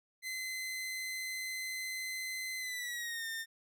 sawtooth tone with pitch glide, 2049 to 1814.9 Hz, C7 to A#6, -37 to -47 cents, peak -34 dBFS, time 0.22-3.46 s, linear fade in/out 50 ms, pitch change -210 cents, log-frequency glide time 2.58-3.27 s, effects none

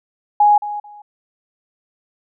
sine tone with echo, 830.6 Hz, G#5, in tune, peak -8 dBFS, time 0.4-0.58 s, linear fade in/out 5 ms, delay 220 ms, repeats 2, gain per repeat -14 dB, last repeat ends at 1.02 s, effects none

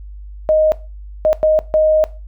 sine tone bursts at uneven times, 622.3 Hz, D#5, in tune, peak -9 dBFS, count 4, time 0.49-0.72 / 1.25-1.33 / 1.43-1.59 / 1.74-2.04 s, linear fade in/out 0 ms, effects noise-tail reverb RT60 0.3 s tail -18 dB re dry + added 50 Hz sine -30 dBFS peak until 2.27 s

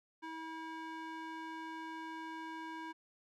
square tone with band-pass filter, 322.4 Hz, E4, 38 cents flat, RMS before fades -45 dBFS, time 0.22-2.93 s, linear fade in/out 20 ms, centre 1200 Hz, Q 1.1, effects none

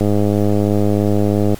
click train, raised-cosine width 2 ms, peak -3 dBFS, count 159, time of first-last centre 0.01-1.544 s, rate 103 Hz, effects pink hiss -38 dBFS RMS until 1.59 s + MP3 96 kbps

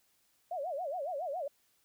sine tone with vibrato, 637 Hz, D#5, 41 cents sharp, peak -34 dBFS, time 0.51-1.48 s, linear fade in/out 5 ms, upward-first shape sine, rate 7.2 Hz, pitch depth 270 cents each way, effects white hiss -72 dBFS RMS until 1.84 s

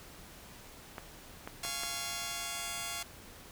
clicks, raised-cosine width 0.5 ms, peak -25 dBFS, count 4, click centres 0.982 / 1.475 / 1.65 / 1.835 s
5% pulse chord, Db major, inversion first, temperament just, 693 / 831.5 / 1108.7 Hz, F5 / Ab5 / Db6, -14 / +2 / 0 cents, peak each -28 / -32 / -29 dBFS, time 1.63-3.03 s, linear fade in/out 5 ms
effects pink hiss -52 dBFS RMS until 3.51 s

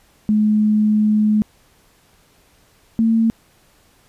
sine tone pair in turn, 212.8 / 225.6 Hz, G#3 / A3, +42 / +44 cents, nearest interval minor second, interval 102 cents, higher second, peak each -12 dBFS, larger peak neither, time 0.29-1.42 / 2.99-3.3 s, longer first, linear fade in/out 0 ms, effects pink hiss -55 dBFS RMS until 4.08 s + resampled to 32000 Hz

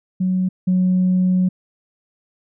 sine tone pair in turn, 185 / 183.72 Hz, F#3 / F#3, 0 / -12 cents, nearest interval unison, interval 12 cents, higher first, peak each -15 / -12 dBFS, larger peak second, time 0.2-0.49 / 0.67-1.49 s, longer second, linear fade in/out 10 ms, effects tanh soft clip ceiling -10 dBFS

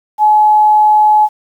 sine tone, 850 Hz, G#5, 40 cents sharp, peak -5 dBFS, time 0.18-1.29 s, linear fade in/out 50 ms, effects 7-bit

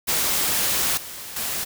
white noise with level steps, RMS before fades -22 / -36 / -27 dBFS, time 0.07-1.65 s, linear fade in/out 20 ms, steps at 0.97 / 1.36 s, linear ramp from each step 5 ms, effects none

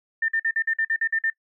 sine tone bursts, 1800 Hz, A6, 39 cents sharp, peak -20 dBFS, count 10, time 0.22-1.301 s, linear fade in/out 5 ms, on 64 ms, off 49 ms, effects noise-tail reverb RT60 0.1 s tail -22 dB re dry

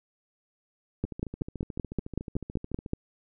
two click trains, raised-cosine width 3 ms, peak -15 / -24 dBFS, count 11 / 26, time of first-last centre 1.04-2.934 / 1.05-2.862 s, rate 5.28 / 13.8 Hz, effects none

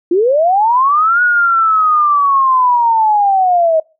sine linear two-way sweep, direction up then down, 329.6 to 1463 to 627 Hz, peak -8 dBFS, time 0.11-3.8 s, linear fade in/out 5 ms, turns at 1.22 s, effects noise-tail reverb RT60 0.3 s tail -23 dB re dry

